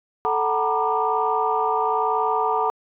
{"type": "tone cluster", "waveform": "sine", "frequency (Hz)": [439.3, 748, 908, 969, 1193], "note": ["A4", "F#5", "A#5", "B5", "D6"], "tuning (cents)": [-3, 19, -46, -33, 27], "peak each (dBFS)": -25, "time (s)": [0.25, 2.7], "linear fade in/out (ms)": 0, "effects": ["tanh soft clip ceiling -7 dBFS"]}